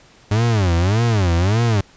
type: tone with vibrato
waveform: 40% pulse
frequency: 99.7 Hz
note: G2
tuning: 30 cents sharp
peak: -13 dBFS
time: 0.31-1.81 s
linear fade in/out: 5 ms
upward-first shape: sine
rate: 1.7 Hz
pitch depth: 300 cents each way
effects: pink hiss -49 dBFS RMS until 1.96 s + resampled to 16000 Hz